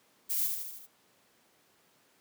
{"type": "noise with echo", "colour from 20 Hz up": "violet", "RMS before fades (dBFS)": -31, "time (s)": [0.29, 0.48], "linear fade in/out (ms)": 20, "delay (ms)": 78, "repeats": 5, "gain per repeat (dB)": -4, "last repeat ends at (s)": 0.87, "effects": ["pink hiss -66 dBFS RMS until 2.2 s", "high-pass 200 Hz 12 dB/octave"]}